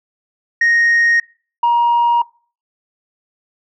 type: tone pair in turn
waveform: sine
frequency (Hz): 1864.7 / 947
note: A#6 / A#5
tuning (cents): 0 / +27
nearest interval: octave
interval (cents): 1173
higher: first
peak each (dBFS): -8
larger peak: neither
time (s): 0.61-1.2 / 1.63-2.22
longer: neither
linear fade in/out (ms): 5
effects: noise-tail reverb RT60 0.4 s tail -23 dB re dry + tanh soft clip ceiling -8 dBFS

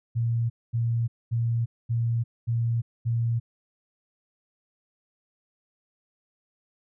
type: tone bursts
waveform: sine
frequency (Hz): 116.54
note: A#2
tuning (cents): 0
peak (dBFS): -22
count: 6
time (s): 0.15-3.4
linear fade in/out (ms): 20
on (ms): 350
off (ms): 230
effects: none

